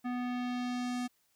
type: tone with low-pass filter sweep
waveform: square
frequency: 246.9 Hz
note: B3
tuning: in tune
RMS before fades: -35 dBFS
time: 0.04-1.08 s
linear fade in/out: 20 ms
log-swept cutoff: 1800 to 9300 Hz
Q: 1
effects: white hiss -73 dBFS RMS until 1.35 s